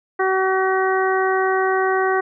harmonic tone, 379 Hz, F#4, 42 cents sharp, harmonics 1 / 2 / 3 / 4 / 5, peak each -19 / -22 / -24 / -25 / -26 dBFS, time 0.19-2.21 s, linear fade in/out 10 ms, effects none

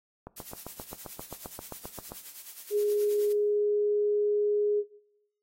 click train, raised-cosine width 1 ms, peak -26 dBFS, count 15, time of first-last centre 0.27-2.119 s, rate 7.57 Hz
blue noise with tremolo, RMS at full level -42 dBFS, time 0.36-3.33 s, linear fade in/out 10 ms, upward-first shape sine, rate 9.5 Hz, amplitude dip 65%
sine tone, 415.3 Hz, G#4, in tune, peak -23 dBFS, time 2.7-4.84 s, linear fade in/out 50 ms
effects noise-tail reverb RT60 0.8 s tail -18 dB re dry + AAC 48 kbps

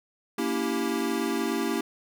square chord, A# diminished seventh, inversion none, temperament equal with one note detuned, 233.1 / 283.2 / 329.6 / 392 Hz, A#3 / C#4 / E4 / G4, 0 / +37 / 0 / 0 cents, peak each -32 dBFS, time 0.38-1.81 s, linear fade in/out 5 ms, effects none

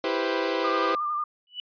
sawtooth chord, C major seventh, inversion first, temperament equal with one note detuned, 329.6 / 392 / 492.2 / 523.3 Hz, E4 / G4 / B4 / C5, 0 / 0 / -6 / 0 cents, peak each -26 dBFS, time 0.04-0.95 s, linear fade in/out 2 ms
sine tone with vibrato, 1200 Hz, D6, 37 cents sharp, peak -25 dBFS, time 0.64-1.24 s, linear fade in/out 5 ms, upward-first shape sine, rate 11 Hz, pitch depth 34 cents each way
sine tone with exponential growth, 2960 Hz, F#7, in tune, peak -28 dBFS, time 1.47-1.6 s, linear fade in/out 1 ms, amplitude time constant 28 ms
effects resampled to 11025 Hz

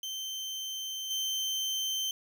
30% pulse tone with level steps, 3107 Hz, G7, 16 cents flat, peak -32 / -27 dBFS, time 0.03-2.11 s, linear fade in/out 2 ms, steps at 1.1 s, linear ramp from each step 10 ms, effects none

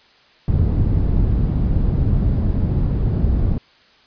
white low-pass noise, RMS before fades -17 dBFS, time 0.48-3.58 s, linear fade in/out 2 ms, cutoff 110 Hz, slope 12 dB/octave, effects white hiss -52 dBFS RMS until 4.06 s + resampled to 11025 Hz

